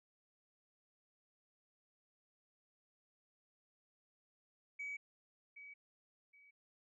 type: tone with echo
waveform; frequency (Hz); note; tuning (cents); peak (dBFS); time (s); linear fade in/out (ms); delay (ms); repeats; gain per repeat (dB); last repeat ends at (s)
sine; 2273; C#7; +43; -40; 4.79-4.97; 10; 770; 2; -11; 6.51
effects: tanh soft clip ceiling -38 dBFS